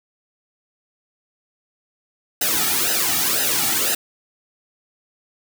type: noise with flanger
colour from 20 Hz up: white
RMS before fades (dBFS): -20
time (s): 2.41-3.95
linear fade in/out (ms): 5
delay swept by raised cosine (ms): 0.88 to 1.98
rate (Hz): 2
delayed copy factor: -0.95
effects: none